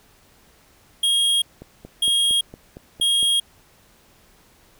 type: tone bursts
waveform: square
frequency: 3262 Hz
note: G#7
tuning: 32 cents flat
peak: -17 dBFS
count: 3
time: 1.03-3.4 s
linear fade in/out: 5 ms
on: 390 ms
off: 600 ms
type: click train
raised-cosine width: 2 ms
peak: -24 dBFS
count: 8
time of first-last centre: 1.62-3.229 s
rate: 4.35 Hz
effects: pink hiss -55 dBFS RMS until 4.79 s